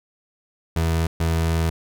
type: tone bursts at uneven times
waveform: 30% pulse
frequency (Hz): 82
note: E2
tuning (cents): -9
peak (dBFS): -16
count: 2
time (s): 0.76-1.07 / 1.2-1.7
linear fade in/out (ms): 5
effects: none